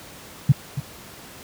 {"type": "tone with echo", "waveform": "sine", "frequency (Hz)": 138.59, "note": "C#3", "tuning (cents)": 0, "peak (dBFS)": -8, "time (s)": [0.49, 0.52], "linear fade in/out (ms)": 5, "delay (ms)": 280, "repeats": 1, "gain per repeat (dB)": -13, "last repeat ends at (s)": 0.8, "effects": ["pink hiss -42 dBFS RMS until 1.43 s", "high-pass 80 Hz 12 dB/octave"]}